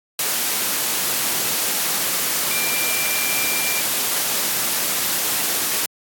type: tone in noise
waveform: sine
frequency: 2373 Hz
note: D7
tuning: 17 cents sharp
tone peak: -25 dBFS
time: 2.51-3.81 s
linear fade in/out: 2 ms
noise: white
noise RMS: -21 dBFS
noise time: 0.19-5.86 s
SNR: -7 dB
effects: high-pass 150 Hz 12 dB/octave + AAC 64 kbps